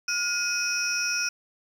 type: tone cluster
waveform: sine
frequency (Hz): 1426 / 2512 / 5280 / 5760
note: F6 / D#7 / E8 / F#8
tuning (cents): +36 / +16 / +2 / -47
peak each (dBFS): -29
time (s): 0.08-1.29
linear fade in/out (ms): 5
effects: tanh soft clip ceiling -18 dBFS + 9-bit